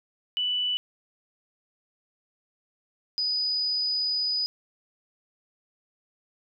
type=tone pair in turn; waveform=sine; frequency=2973 / 4969 Hz; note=F#7 / D#8; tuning=+8 / -3 cents; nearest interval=major sixth; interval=889 cents; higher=second; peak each=-24 dBFS; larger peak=neither; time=0.37-0.77 / 3.18-4.46 s; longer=second; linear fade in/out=0 ms; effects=none